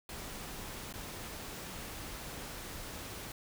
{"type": "noise with dropouts", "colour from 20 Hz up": "pink", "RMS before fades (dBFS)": -44, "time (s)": [0.09, 3.32], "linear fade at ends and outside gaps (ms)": 2, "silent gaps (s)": [0.927, 0.938], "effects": []}